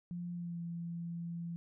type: tone with pitch glide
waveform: sine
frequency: 174.61 to 169.84 Hz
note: F3 to F3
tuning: 0 to -48 cents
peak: -38 dBFS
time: 0.11-1.56 s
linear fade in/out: 0 ms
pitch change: -48 cents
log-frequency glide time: 0.33-0.6 s
effects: none